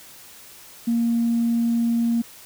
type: tone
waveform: sine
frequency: 233.1 Hz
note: A#3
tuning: in tune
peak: -17 dBFS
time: 0.87-2.22 s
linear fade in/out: 10 ms
effects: tanh soft clip ceiling -13 dBFS + white hiss -45 dBFS RMS until 2.45 s